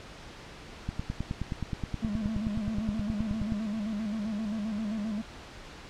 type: click train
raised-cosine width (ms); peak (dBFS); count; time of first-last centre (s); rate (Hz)
5; -19; 26; 0.89-3.522; 9.5
type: tone with vibrato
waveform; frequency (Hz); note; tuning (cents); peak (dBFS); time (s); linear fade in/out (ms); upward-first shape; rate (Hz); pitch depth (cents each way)
triangle; 213.4; G#3; +47; -28; 2.02-5.22; 10; square; 7.6; 72
effects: pink hiss -46 dBFS RMS until 5.89 s + low-pass 5000 Hz 12 dB/octave